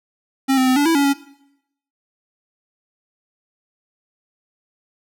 square tone with pitch steps, 268.4 / 259.2 / 257.1 / 288.3 / 329 / 282.4 / 279.1 Hz, C4 / C4 / C4 / D4 / E4 / C#4 / C#4, +44 / -16 / -30 / -32 / -3 / +32 / +12 cents, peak -14 dBFS, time 0.48-1.138 s, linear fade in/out 20 ms, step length 94 ms, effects noise-tail reverb RT60 0.8 s tail -19 dB re dry

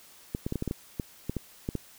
clicks, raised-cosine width 3 ms, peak -17 dBFS, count 12, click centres 0.349 / 0.465 / 0.524 / 0.557 / 0.624 / 0.677 / 0.711 / 0.998 / 1.296 / 1.367 / 1.689 / 1.753 s, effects white hiss -54 dBFS RMS until 1.98 s

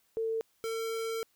sine / square tone pair in turn, 448.9 / 451.5 Hz, A4 / A4, +35 / +45 cents, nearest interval unison, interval 10 cents, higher second, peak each -29 / -33 dBFS, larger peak first, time 0.17-0.41 / 0.64-1.23 s, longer second, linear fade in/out 0 ms, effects white hiss -71 dBFS RMS until 1.35 s

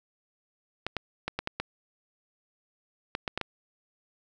clicks, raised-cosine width 0.3 ms, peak -14 dBFS, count 10, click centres 0.866 / 0.967 / 1.28 / 1.39 / 1.474 / 1.6 / 3.151 / 3.278 / 3.376 / 3.413 s, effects none

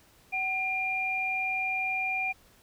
sine tone pair together, 756 / 2400 Hz, F#5 / D7, +37 / +37 cents, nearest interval octave + minor sixth, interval 2000 cents, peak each -34 / -28 dBFS, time 0.32-2.33 s, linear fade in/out 20 ms, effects pink hiss -60 dBFS RMS until 2.62 s

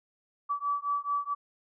sine beating tone pair, 1148 / 1152.6 Hz, D6 / D6, -40 / -33 cents, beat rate 4.6 Hz, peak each -31 / -31 dBFS, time 0.49-1.35 s, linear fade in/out 20 ms, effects none

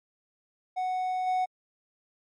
triangle tone with level steps, 740 Hz, F#5, in tune, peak -25 / -22 dBFS, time 0.76-1.46 s, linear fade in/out 20 ms, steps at 1.26 s, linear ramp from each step 20 ms, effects MP3 48 kbps

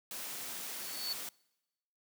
white noise, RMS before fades -42 dBFS, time 0.11-1.29 s, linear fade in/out 2 ms
triangle tone with exponential growth, 4454 Hz, C#8, 7 cents sharp, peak -31 dBFS, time 0.62-1.13 s, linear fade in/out 5 ms, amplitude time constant 110 ms
effects noise-tail reverb RT60 1.0 s tail -25 dB re dry + high-pass 150 Hz 12 dB/octave

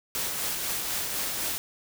white noise with tremolo, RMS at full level -29 dBFS, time 0.15-1.58 s, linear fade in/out 0 ms, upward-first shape triangle, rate 4 Hz, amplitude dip 35%, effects none

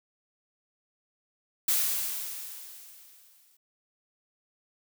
blue noise with exponential decay, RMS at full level -24 dBFS, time 1.68-3.57 s, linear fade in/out 5 ms, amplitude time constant 410 ms, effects none

